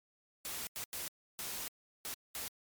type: noise bursts at uneven times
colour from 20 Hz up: white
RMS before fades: -41 dBFS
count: 6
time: 0.45-0.67 / 0.76-0.84 / 0.93-1.08 / 1.39-1.68 / 2.05-2.14 / 2.35-2.48 s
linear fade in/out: 0 ms
effects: MP3 96 kbps